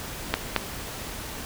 clicks, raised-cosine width 0.3 ms, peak -4 dBFS, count 2, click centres 0.34 / 0.563 s, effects pink hiss -36 dBFS RMS until 1.45 s

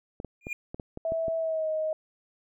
clicks, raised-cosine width 2 ms, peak -23 dBFS, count 8, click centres 0.201 / 0.247 / 0.469 / 0.745 / 0.798 / 0.974 / 1.121 / 1.282 s
triangle tone with exponential growth, 2417 Hz, D7, 49 cents sharp, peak -25 dBFS, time 0.41-0.53 s, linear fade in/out 2 ms, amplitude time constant 26 ms
sine tone with pitch glide, 654 to 626.6 Hz, E5 to D#5, -14 to +12 cents, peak -26 dBFS, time 1.05-1.93 s, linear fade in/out 2 ms, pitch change -74 cents, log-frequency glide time 1.37-1.69 s
effects none

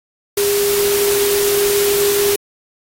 sine tone in noise, 405.7 Hz, G#4, 41 cents flat, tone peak -14 dBFS, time 0.37-2.36 s, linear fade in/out 5 ms, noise white, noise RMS -20 dBFS, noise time 0.37-2.36 s, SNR +3 dB, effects AAC 48 kbps

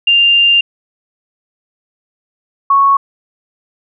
sine tone pair in turn, 2794 / 1106.7 Hz, F7 / C#6, 0 / -3 cents, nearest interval octave + major third, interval 1603 cents, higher first, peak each -6 dBFS, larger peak neither, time 0.07-0.61 / 2.7-2.97 s, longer first, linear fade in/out 5 ms, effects none

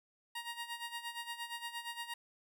15% pulse tone with tremolo, 940 Hz, A#5, 14 cents sharp, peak -32 dBFS, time 0.35-2.14 s, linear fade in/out 5 ms, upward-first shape sine, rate 8.6 Hz, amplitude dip 75%, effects none

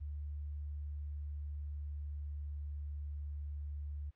sine tone with pitch glide, 73.42 to 73 Hz, D2 to D2, 0 to -10 cents, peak -39 dBFS, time 0-4.11 s, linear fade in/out 20 ms, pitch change -10 cents, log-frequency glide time 0.41-2.72 s, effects white hiss -75 dBFS RMS until 4.15 s + low-pass 2000 Hz 12 dB/octave

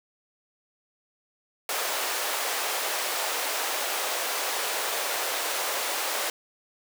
pink high-pass noise, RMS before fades -29 dBFS, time 1.69-6.3 s, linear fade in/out 2 ms, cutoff 480 Hz, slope 24 dB/octave, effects none

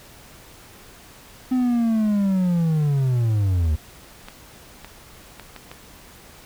triangle linear sweep, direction down, 258 to 73.42 Hz, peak -15 dBFS, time 1.51-3.76 s, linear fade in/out 10 ms
clicks, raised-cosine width 0.3 ms, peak -21 dBFS, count 5, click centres 4.285 / 4.846 / 5.397 / 5.563 / 5.715 s
effects pink hiss -46 dBFS RMS until 6.45 s

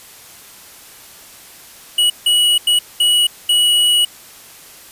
square tone bursts at uneven times, 2924 Hz, F#7, 21 cents flat, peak -11 dBFS, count 5, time 1.98-2.1 / 2.26-2.58 / 2.67-2.79 / 3-3.27 / 3.49-4.05 s, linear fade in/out 5 ms, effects white hiss -40 dBFS RMS until 4.91 s + resampled to 32000 Hz

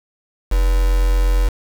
sine tone with quantisation, 44.27 Hz, F1, 24 cents sharp, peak -12 dBFS, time 0.51-1.49 s, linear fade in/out 10 ms, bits 4, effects none

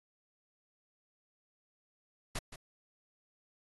pink noise with echo, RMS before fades -36 dBFS, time 2.35-2.39 s, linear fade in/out 5 ms, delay 170 ms, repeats 1, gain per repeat -12 dB, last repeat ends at 2.56 s, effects AAC 32 kbps

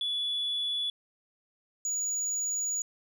sine tone pair in turn, 3426 / 6852 Hz, A7 / A8, -47 / -47 cents, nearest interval octave, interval 1200 cents, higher second, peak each -27 dBFS, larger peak neither, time 0.01-0.9 / 1.85-2.82 s, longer second, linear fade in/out 2 ms, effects tanh soft clip ceiling -25 dBFS

